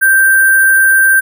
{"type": "tone with sample-and-hold", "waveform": "sine", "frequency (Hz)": 1568, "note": "G6", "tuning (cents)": 0, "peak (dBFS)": -5, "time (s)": [0.01, 1.21], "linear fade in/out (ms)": 20, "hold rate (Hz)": 11025, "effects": []}